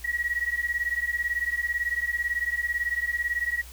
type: beating tone pair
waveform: sine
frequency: 1905 / 1923 Hz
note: A#6 / B6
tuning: +37 / -47 cents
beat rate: 18 Hz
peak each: -28 dBFS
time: 0.04-3.62 s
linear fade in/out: 10 ms
effects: added 60 Hz sine -43 dBFS peak until 3.72 s + white hiss -48 dBFS RMS until 3.72 s